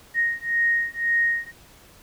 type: beating tone pair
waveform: sine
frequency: 1864.7 / 1866.6 Hz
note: A#6 / A#6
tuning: 0 / +2 cents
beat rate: 1.9 Hz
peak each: -23 dBFS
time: 0.14-1.52 s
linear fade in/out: 50 ms
effects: pink hiss -51 dBFS RMS until 2.02 s